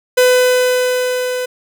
45% pulse tone with level ramp, 502 Hz, B4, 28 cents sharp, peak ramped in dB -7 to -18 dBFS, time 0.17-1.46 s, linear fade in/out 10 ms, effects none

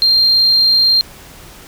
sine tone, 4186 Hz, C8, in tune, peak -7 dBFS, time 0.02-1.01 s, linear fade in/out 0 ms, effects tanh soft clip ceiling -4 dBFS + pink hiss -38 dBFS RMS until 1.67 s

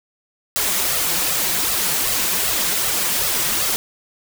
white noise with flanger, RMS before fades -20 dBFS, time 0.56-3.76 s, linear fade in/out 0 ms, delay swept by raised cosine 1.5 to 5.9 ms, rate 2.6 Hz, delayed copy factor +0.75, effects none

